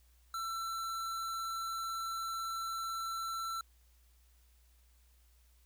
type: tone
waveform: square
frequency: 1341 Hz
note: E6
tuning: 29 cents sharp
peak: -37 dBFS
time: 0.34-3.61 s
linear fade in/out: 2 ms
effects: added 60 Hz sine -63 dBFS peak until 5.65 s + white hiss -72 dBFS RMS until 5.65 s